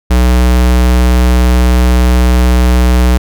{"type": "tone", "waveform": "square", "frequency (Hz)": 61.7, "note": "B1", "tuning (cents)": -1, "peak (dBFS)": -6, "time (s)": [0.1, 3.18], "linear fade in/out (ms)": 10, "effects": []}